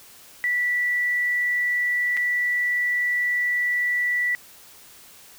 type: tone with dropouts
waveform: sine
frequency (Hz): 1960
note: B6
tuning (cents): -14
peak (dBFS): -20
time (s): 0.44-4.35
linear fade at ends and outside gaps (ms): 0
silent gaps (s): 2.168-2.173
effects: white hiss -48 dBFS RMS until 5.38 s